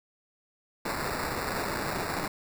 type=noise with sample-and-hold; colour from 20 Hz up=white; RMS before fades=-32 dBFS; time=0.85-2.28 s; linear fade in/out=5 ms; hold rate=3150 Hz; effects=none